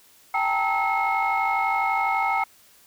sine tone cluster, 784 / 872 / 924 / 1296 / 2169 Hz, G5 / A5 / A#5 / E6 / C#7, 0 / -16 / -16 / -30 / -38 cents, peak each -24 / -28 / -27 / -27 / -26 dBFS, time 0.34-2.44 s, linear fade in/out 5 ms, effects tanh soft clip ceiling -13 dBFS + white hiss -55 dBFS RMS until 2.86 s

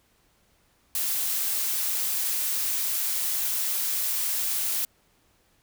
blue noise, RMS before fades -27 dBFS, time 0.95-4.85 s, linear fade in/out 2 ms, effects pink hiss -65 dBFS RMS until 5.62 s

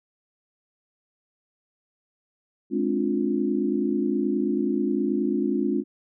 sine chord, D half-diminished seventh, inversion second, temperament just, 211.4 / 264.3 / 293.7 / 352.4 Hz, Ab3 / C4 / D4 / F4, +31 / +18 / 0 / +16 cents, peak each -27 dBFS, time 2.7-5.84 s, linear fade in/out 50 ms, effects none

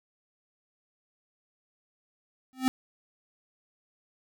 square tone with exponential growth, 259.4 Hz, C4, 15 cents flat, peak -19 dBFS, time 2.53-2.68 s, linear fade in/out 0 ms, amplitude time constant 31 ms, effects none

